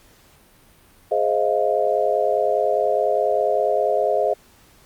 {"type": "chord", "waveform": "sine", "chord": "F minor seventh", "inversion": "first", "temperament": "just", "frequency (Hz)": [419.1, 523.8, 628.6, 698.5], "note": ["Ab4", "C5", "Eb5", "F5"], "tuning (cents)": [16, 2, 18, 0], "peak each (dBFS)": [-23, -23, -21, -23], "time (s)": [1.11, 4.34], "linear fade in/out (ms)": 10, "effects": ["pink hiss -53 dBFS RMS until 4.85 s", "Opus 48 kbps"]}